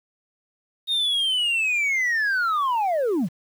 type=linear sweep; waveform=sine; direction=down; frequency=3729 to 138.2 Hz; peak=-17 dBFS; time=0.87-3.29 s; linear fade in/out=50 ms; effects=tanh soft clip ceiling -19 dBFS + 8-bit